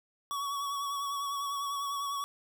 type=tone with vibrato; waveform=square; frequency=1124 Hz; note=C#6; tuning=24 cents sharp; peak=-33 dBFS; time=0.31-2.24 s; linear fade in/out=0 ms; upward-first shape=sine; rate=10 Hz; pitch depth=29 cents each way; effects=none